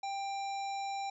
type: harmonic tone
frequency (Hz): 790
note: G5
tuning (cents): +13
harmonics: 1 / 3 / 5 / 7 / 9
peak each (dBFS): -35 / -47 / -49 / -53 / -54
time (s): 0.03-1.1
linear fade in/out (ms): 5
effects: none